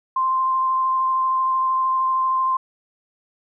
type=tone with vibrato; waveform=sine; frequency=1046 Hz; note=C6; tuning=1 cent flat; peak=-17 dBFS; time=0.16-2.57 s; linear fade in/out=5 ms; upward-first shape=triangle; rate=13 Hz; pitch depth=11 cents each way; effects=none